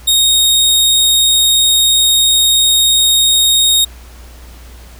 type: tone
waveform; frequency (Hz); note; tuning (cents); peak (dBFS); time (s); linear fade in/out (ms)
sawtooth; 3729; A#7; 0; -5; 0.07-3.85; 10
effects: added 60 Hz sine -33 dBFS peak until 4.99 s + pink hiss -41 dBFS RMS until 4.99 s